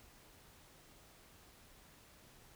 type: silence
effects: pink hiss -62 dBFS RMS until 2.55 s